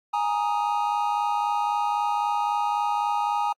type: chord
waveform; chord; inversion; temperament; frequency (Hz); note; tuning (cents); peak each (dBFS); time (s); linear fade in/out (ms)
triangle; Ab suspended second; none; just; 830.6 / 934.4 / 1245.9; Ab5 / Bb5 / Eb6; 0 / +4 / +2; -23 / -25 / -28; 0.13-3.53; 10
effects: AAC 64 kbps